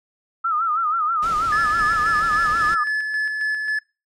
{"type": "tone with vibrato", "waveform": "sine", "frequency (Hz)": 1287, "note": "E6", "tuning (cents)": -42, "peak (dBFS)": -18, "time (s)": [0.44, 2.84], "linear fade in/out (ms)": 10, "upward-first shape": "sine", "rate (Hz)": 6.2, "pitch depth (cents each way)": 110}
{"type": "noise", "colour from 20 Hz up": "pink", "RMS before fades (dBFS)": -34, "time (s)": [1.22, 2.75], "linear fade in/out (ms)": 10}
{"type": "tone with tremolo", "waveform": "triangle", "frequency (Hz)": 1723, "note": "A6", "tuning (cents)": -37, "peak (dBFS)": -17, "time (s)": [1.52, 3.79], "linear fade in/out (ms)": 5, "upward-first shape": "square", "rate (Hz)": 3.7, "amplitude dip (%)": 35}
{"effects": ["noise-tail reverb RT60 0.3 s tail -24 dB re dry", "low-pass 8000 Hz 12 dB/octave"]}